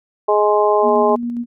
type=harmonic tone; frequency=209.1 Hz; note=G#3; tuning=12 cents sharp; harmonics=2 / 3 / 4 / 5; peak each=-15 / -17 / -18 / -19 dBFS; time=0.28-1.16 s; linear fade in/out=10 ms
type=tone with tremolo; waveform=sine; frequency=238.4 Hz; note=A#3; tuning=39 cents sharp; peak=-19 dBFS; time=0.82-1.46 s; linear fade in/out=50 ms; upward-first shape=square; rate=7.3 Hz; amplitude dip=25%
effects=none